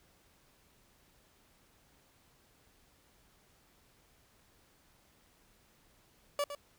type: tone with echo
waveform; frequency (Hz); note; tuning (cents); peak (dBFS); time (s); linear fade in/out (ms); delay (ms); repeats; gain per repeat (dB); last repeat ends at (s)
30% pulse; 576; D5; -34; -27; 6.39-6.44; 2; 110; 1; -10; 6.55
effects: pink hiss -67 dBFS RMS until 6.78 s